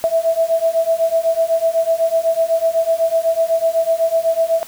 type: beating tone pair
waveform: sine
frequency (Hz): 654 / 662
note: E5 / E5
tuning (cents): -14 / +7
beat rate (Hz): 8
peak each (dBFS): -17 / -16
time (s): 0.04-4.63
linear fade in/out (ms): 0
effects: white hiss -38 dBFS RMS until 4.67 s